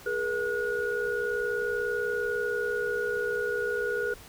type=tone cluster; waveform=sine; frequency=418.4 / 478.7 / 1448 Hz; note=G#4 / A#4 / F#6; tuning=+13 / +46 / -38 cents; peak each=-31 dBFS; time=0.06-4.14 s; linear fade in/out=5 ms; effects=pink hiss -49 dBFS RMS until 4.28 s